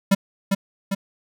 square tone with echo, 196 Hz, G3, in tune, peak -13 dBFS, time 0.11-0.15 s, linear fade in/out 10 ms, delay 400 ms, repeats 2, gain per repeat -4 dB, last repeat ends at 0.95 s, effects none

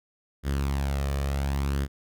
sawtooth tone with flanger, 69.4 Hz, C#2, 3 cents sharp, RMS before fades -27 dBFS, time 0.43-1.88 s, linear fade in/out 50 ms, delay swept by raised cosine 0.59 to 1.69 ms, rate 0.69 Hz, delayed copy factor +0.5, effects none

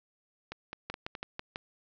two click trains, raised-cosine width 0.3 ms, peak -20 / -23 dBFS, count 5 / 4, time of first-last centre 0.9-1.559 / 0.52-1.152 s, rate 6.07 / 4.75 Hz, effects resampled to 16000 Hz + 10-bit

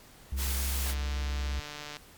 triangle tone with vibrato, 66.6 Hz, C2, 31 cents sharp, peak -27 dBFS, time 0.32-1.6 s, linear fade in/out 5 ms, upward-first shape square, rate 15 Hz, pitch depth 9 cents each way
white noise, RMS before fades -35 dBFS, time 0.36-0.95 s, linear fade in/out 50 ms
click train, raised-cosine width 0.2 ms, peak -23 dBFS, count 165, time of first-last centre 0.86-1.968 s, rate 148 Hz
effects pink hiss -54 dBFS RMS until 2.17 s + MP3 96 kbps

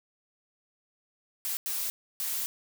blue noise bursts at uneven times, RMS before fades -32 dBFS, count 3, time 1.45-1.57 / 1.66-1.9 / 2.2-2.46 s, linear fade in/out 0 ms, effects none

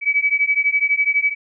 sine beating tone pair, 2279 / 2291 Hz, C#7 / D7, +47 / -44 cents, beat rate 12 Hz, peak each -18 dBFS, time 0.01-1.35 s, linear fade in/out 50 ms, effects none

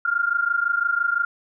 sine tone pair together, 1388 / 1413.9 Hz, F6 / F6, -11 / +21 cents, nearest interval unison, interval 32 cents, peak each -22 dBFS, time 0.05-1.25 s, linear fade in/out 5 ms, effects none

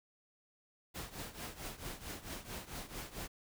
pink noise with tremolo, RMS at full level -42 dBFS, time 0.94-3.28 s, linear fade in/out 20 ms, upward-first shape triangle, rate 4.5 Hz, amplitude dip 85%, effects none

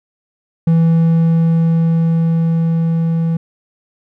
triangle tone with level ramp, 164.81 Hz, E3, in tune, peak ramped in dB -6 to -11 dBFS, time 0.67-3.37 s, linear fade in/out 5 ms, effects none

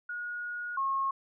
sine tone pair in turn, 1445 / 1084.8 Hz, F#6 / C#6, -41 / -38 cents, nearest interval perfect fourth, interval 497 cents, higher first, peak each -34 / -27 dBFS, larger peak second, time 0.09-0.77 / 0.77-1.11 s, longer first, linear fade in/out 5 ms, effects none

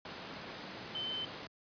sine tone in noise, 3073 Hz, G7, 35 cents flat, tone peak -36 dBFS, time 0.95-1.25 s, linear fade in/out 2 ms, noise pink, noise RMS -44 dBFS, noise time 0.05-1.47 s, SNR +5 dB, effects high-pass 150 Hz 12 dB/octave + resampled to 11025 Hz

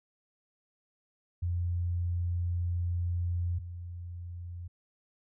sine tone pair in turn, 87.31 / 87.31 Hz, F2 / F2, 0 / 0 cents, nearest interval unison, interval 0 cents, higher neither, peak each -28 / -38 dBFS, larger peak first, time 1.42-3.59 / 3.59-4.68 s, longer first, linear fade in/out 10 ms, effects none

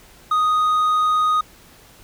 sine tone with hard clipping, 1244.5 Hz, D#6, in tune, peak -16 dBFS, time 0.31-1.41 s, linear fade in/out 5 ms, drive 3 dB, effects pink hiss -48 dBFS RMS until 2.03 s

